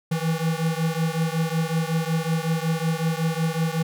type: beating tone pair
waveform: square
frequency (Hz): 160.2 / 165.6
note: E3 / E3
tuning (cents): -49 / +8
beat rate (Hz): 5.4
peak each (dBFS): -25 / -26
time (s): 0.11-3.83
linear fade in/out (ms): 10
effects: none